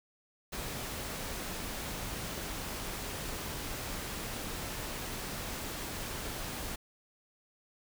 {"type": "noise", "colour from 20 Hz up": "pink", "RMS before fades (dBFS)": -39, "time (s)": [0.52, 6.76], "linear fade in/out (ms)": 10, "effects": []}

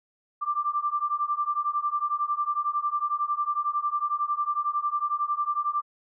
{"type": "beating tone pair", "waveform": "sine", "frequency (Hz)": [1174.7, 1185.7], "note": ["D6", "D6"], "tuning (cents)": [0, 16], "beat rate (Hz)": 11, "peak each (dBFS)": [-28, -27], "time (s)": [0.41, 5.82], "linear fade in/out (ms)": 20, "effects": []}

